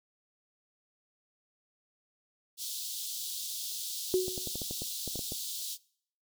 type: high-pass noise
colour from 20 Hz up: pink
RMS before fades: -38 dBFS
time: 2.57-5.78 s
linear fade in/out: 50 ms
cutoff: 3400 Hz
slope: 48 dB/octave
type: tone with exponential decay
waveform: sine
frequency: 370 Hz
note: F#4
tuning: in tune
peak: -21 dBFS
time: 4.14-4.53 s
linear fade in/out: 0 ms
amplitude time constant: 83 ms
type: clicks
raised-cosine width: 2 ms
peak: -26 dBFS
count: 11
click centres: 4.281 / 4.378 / 4.473 / 4.556 / 4.618 / 4.71 / 4.82 / 5.077 / 5.157 / 5.192 / 5.321 s
effects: noise-tail reverb RT60 0.6 s tail -23 dB re dry